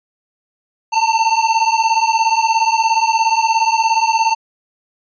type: beating tone pair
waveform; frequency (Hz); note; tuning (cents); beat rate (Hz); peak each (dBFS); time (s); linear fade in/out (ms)
square; 890 / 907; A5 / A#5; +20 / -48; 17; -16; 0.92-4.35; 20
effects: resampled to 16000 Hz